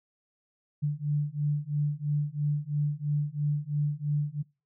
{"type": "beating tone pair", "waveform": "sine", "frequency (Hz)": [145.7, 148.7], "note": ["D3", "D3"], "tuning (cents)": [-13, 22], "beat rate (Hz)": 3, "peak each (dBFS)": [-29, -29], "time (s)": [0.82, 4.43], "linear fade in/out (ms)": 20, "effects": ["noise-tail reverb RT60 0.3 s tail -24 dB re dry"]}